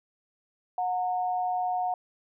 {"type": "tone pair together", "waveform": "sine", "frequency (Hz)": [728, 917.2], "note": ["F#5", "A#5"], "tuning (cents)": [-28, -28], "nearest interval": "major third", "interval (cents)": 400, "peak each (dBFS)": [-26, -35], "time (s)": [0.78, 1.94], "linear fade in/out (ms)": 2, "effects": []}